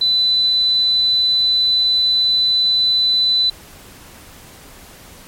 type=tone; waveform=sine; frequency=4000 Hz; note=B7; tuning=21 cents sharp; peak=-12 dBFS; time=0.01-3.5 s; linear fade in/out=5 ms; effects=pink hiss -41 dBFS RMS until 5.27 s + MP3 64 kbps